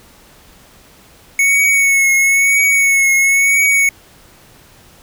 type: tone with vibrato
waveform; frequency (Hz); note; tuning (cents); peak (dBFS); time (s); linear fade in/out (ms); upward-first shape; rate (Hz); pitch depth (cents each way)
square; 2210; C#7; -6; -10; 1.39-3.89; 2; triangle; 1; 38
effects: pink hiss -45 dBFS RMS until 5.02 s